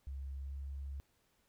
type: tone with pitch glide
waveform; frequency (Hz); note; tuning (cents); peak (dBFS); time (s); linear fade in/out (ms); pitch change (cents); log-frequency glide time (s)
sine; 68.1 to 69.05; C#2 to C#2; -30 to -6; -40; 0.07-1; 0; +24; 0.41-0.53
effects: pink hiss -75 dBFS RMS until 1.48 s